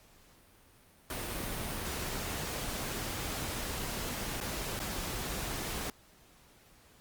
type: noise with dropouts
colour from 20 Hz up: pink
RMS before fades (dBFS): -37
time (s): 1.1-5.9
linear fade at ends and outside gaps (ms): 2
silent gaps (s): 4.403-4.411 / 4.793-4.8
effects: pink hiss -61 dBFS RMS until 7 s + Opus 48 kbps